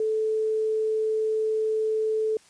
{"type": "tone", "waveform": "sine", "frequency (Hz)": 436.5, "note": "A4", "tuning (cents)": -14, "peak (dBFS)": -22, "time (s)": [0, 2.37], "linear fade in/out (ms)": 2, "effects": ["white hiss -56 dBFS RMS until 2.49 s", "resampled to 22050 Hz"]}